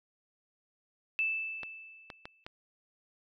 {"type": "tone with exponential decay", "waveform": "sine", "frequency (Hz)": 2637, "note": "E7", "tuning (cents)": 0, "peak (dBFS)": -26, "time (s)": [1.19, 2.44], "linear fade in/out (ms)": 0, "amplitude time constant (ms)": 270}
{"type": "clicks", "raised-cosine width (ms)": 0.3, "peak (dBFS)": -25, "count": 4, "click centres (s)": [1.633, 2.102, 2.255, 2.465]}
{"effects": []}